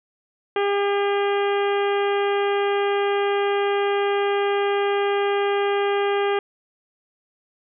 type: harmonic tone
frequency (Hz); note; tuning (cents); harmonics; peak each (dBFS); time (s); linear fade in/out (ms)
402.8; G4; +47; 1 / 2 / 3 / 4 / 5 / 6 / 7 / 8; -20 / -26 / -30 / -32 / -34 / -36 / -37 / -38; 0.56-6.39; 2
effects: none